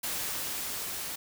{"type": "noise with level ramp", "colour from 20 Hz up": "white", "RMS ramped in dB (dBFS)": [-33, -37], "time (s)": [0.03, 1.16], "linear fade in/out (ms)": 10, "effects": []}